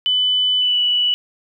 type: tone with pitch glide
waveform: sine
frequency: 3000 to 2955 Hz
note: F#7 to F#7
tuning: +23 to -3 cents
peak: -14 dBFS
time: 0.06-1.14 s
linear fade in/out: 0 ms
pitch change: -26 cents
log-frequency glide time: 0.59-0.79 s
effects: 9-bit